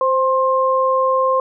sine tone pair together, 522 / 1059.5 Hz, C5 / C6, -4 / +21 cents, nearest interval octave, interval 1225 cents, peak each -16 dBFS, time 0.01-1.4 s, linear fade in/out 2 ms, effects none

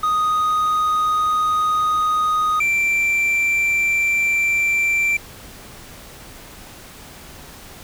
triangle tone pair in turn, 1244.5 / 2349 Hz, D#6 / D7, 0 / 0 cents, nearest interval major seventh, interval 1100 cents, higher second, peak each -14 dBFS, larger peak neither, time 0.03-2.6 / 2.6-5.17 s, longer neither, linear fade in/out 5 ms, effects pink hiss -40 dBFS RMS until 7.83 s

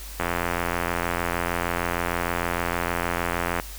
click train, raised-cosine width 0.5 ms, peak -9 dBFS, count 295, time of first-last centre 0.2-3.599 s, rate 86.5 Hz, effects added 50 Hz sine -37 dBFS peak until 3.78 s + white hiss -41 dBFS RMS until 3.78 s

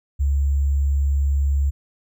sine tone with sample-and-hold, 70 Hz, C#2, 18 cents sharp, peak -16 dBFS, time 0.19-1.71 s, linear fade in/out 20 ms, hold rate 7350 Hz, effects none

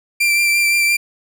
40% pulse tone with vibrato, 2359 Hz, D7, 7 cents sharp, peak -12 dBFS, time 0.2-0.97 s, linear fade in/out 10 ms, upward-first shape triangle, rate 5.8 Hz, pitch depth 21 cents each way, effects none

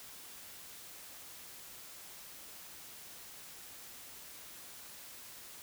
silence, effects white hiss -51 dBFS RMS until 5.62 s

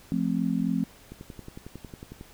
sine chord, F major, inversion none, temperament just, 174.61 / 218.3 / 261.9 Hz, F3 / A3 / C4, 0 / -13 / +2 cents, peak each -28 dBFS, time 0.12-0.84 s, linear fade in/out 0 ms
click train, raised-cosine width 3 ms, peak -27 dBFS, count 13, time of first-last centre 1.12-2.211 s, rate 11 Hz
effects pink hiss -53 dBFS RMS until 2.33 s

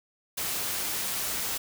white noise, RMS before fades -31 dBFS, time 0.37-1.58 s, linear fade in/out 10 ms, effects none

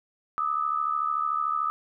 sine tone pair together, 1207.5 / 1281 Hz, D6 / E6, +48 / -50 cents, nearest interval minor second, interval 102 cents, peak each -27 / -27 dBFS, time 0.38-1.7 s, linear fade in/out 0 ms, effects none

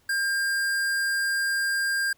square tone, 1602 Hz, G6, 37 cents sharp, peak -24 dBFS, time 0.09-2.13 s, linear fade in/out 5 ms, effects pink hiss -64 dBFS RMS until 2.17 s

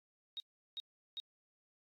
sine tone bursts, 3759 Hz, A#7, 14 cents sharp, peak -40 dBFS, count 3, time 0.37-1.2 s, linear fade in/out 0 ms, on 30 ms, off 370 ms, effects AAC 48 kbps

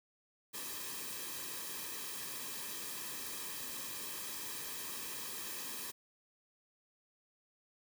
white noise with comb filter, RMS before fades -43 dBFS, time 0.53-5.92 s, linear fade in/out 20 ms, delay 1.4 ms, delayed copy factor -0.7, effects none

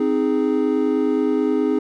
triangle chord, Ab major, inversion first, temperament equal, 261.6 / 311.1 / 415.3 Hz, C4 / Eb4 / Ab4, 0 / 0 / 0 cents, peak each -19 dBFS, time 0-1.79 s, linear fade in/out 5 ms, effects none

